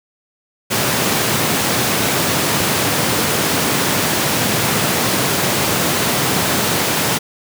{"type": "high-pass noise", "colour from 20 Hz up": "pink", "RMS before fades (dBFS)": -17, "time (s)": [0.7, 7.19], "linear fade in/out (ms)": 20, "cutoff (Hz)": 110, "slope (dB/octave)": 24, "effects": []}